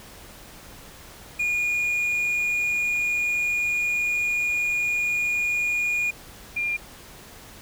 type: tone pair in turn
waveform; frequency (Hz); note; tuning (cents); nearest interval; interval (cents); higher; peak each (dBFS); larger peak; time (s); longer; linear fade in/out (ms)
triangle / sine; 2437 / 2403; D#7 / D7; -37 / +39; unison; 24; first; -20 / -23; first; 1.39-6.11 / 6.56-6.77; first; 10
effects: pink hiss -45 dBFS RMS until 7.61 s